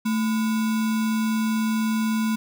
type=tone with sample-and-hold; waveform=sine; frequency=220.5 Hz; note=A3; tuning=4 cents sharp; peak=-20 dBFS; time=0.05-2.36 s; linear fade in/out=10 ms; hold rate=1225 Hz; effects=none